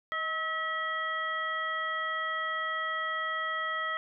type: harmonic tone with a mistuned harmonic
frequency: 645 Hz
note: E5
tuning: 38 cents flat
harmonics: 1 / 2 / 3 / 5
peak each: -41 / -33 / -33 / -42 dBFS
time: 0.12-3.97 s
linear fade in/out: 0 ms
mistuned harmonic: 1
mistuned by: -36 cents
effects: none